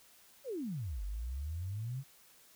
sine exponential two-way sweep, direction down then up, 587.3 to 46.84 to 140.8 Hz, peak -36 dBFS, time 0.44-2.04 s, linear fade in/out 50 ms, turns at 1.03 s, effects white hiss -62 dBFS RMS until 2.55 s

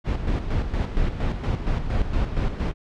brown noise with tremolo, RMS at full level -22 dBFS, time 0.04-2.74 s, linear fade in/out 50 ms, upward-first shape square, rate 4.3 Hz, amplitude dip 55%, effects low-pass 4000 Hz 12 dB/octave

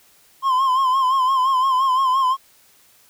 triangle tone with vibrato, 1046.5 Hz, C6, in tune, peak -13 dBFS, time 0.42-2.37 s, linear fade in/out 50 ms, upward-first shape sine, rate 5.8 Hz, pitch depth 66 cents each way, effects white hiss -54 dBFS RMS until 3.09 s

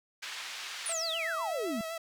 pink band-pass noise, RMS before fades -41 dBFS, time 0.22-0.93 s, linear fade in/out 10 ms, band 1800 to 5100 Hz, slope 12 dB/octave
sine exponential sweep, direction down, 10220 to 200.8 Hz, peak -32 dBFS, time 0.86-1.81 s, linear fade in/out 0 ms
sawtooth tone with vibrato, 655 Hz, E5, 11 cents flat, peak -32 dBFS, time 0.89-1.98 s, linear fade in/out 5 ms, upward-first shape sine, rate 7.9 Hz, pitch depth 34 cents each way
effects none

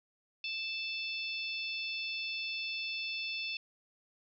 harmonic tone, 880 Hz, A5, in tune, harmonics 3 / 4 / 5 / 6, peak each -37 / -42 / -45 / -45 dBFS, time 0.44-3.57 s, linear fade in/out 2 ms, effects none

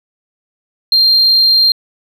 sine tone, 4186 Hz, C8, in tune, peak -5 dBFS, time 0.92-1.72 s, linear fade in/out 2 ms, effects tanh soft clip ceiling -4 dBFS

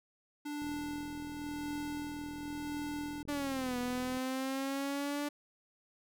square tone with tremolo, 293.7 Hz, D4, in tune, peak -37 dBFS, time 0.45-3.23 s, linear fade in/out 10 ms, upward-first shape sine, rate 0.94 Hz, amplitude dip 40%
click train, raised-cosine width 3 ms, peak -37 dBFS, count 148, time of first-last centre 0.62-4.171 s, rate 41.4 Hz
sawtooth exponential two-way sweep, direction down then up, 293.7 to 245.2 to 292.5 Hz, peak -30 dBFS, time 3.28-5.29 s, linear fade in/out 10 ms, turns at 3.78 s
effects none

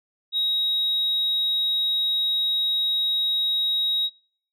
sine tone, 3800 Hz, A#7, 33 cents sharp, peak -19 dBFS, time 0.32-4.1 s, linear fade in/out 50 ms, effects noise-tail reverb RT60 0.6 s tail -26 dB re dry + tanh soft clip ceiling -17 dBFS

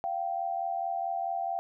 sine tone pair together, 691 / 775.6 Hz, F5 / G5, -19 / -19 cents, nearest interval major second, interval 200 cents, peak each -32 / -32 dBFS, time 0.04-1.59 s, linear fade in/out 0 ms, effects none

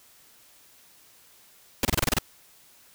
pink noise bursts, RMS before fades -22 dBFS, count 8, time 1.83-2.186 s, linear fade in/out 2 ms, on 20 ms, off 28 ms, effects white hiss -56 dBFS RMS until 2.94 s

